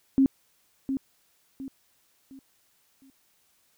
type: tone with echo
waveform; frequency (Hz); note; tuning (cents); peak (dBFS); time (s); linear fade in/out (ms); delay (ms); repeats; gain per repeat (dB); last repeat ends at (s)
sine; 268.8; C4; +47; -16; 0.18-0.26; 0; 710; 4; -9; 3.1
effects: white hiss -67 dBFS RMS until 3.77 s